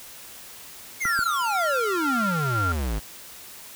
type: exponential sweep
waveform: square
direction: down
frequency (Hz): 2217 to 49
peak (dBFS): -25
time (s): 1-3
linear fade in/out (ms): 20
type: tone with tremolo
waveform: sine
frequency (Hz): 1382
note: F6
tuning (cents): -19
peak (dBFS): -23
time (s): 1.05-2.72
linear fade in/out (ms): 0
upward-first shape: square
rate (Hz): 2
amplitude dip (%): 30
type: clicks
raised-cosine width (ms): 3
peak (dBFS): -24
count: 2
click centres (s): 1.055 / 1.191
effects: white hiss -43 dBFS RMS until 3.75 s